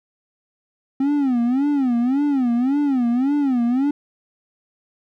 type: tone with vibrato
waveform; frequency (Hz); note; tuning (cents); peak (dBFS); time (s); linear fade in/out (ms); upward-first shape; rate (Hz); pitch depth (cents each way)
triangle; 262.4; C4; +5; -14; 1-3.91; 5; sine; 1.8; 190
effects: none